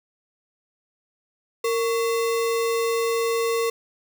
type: tone with sample-and-hold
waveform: sine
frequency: 460.7 Hz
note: A#4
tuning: 20 cents flat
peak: -20 dBFS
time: 1.64-3.7 s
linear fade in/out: 5 ms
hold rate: 1575 Hz
effects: none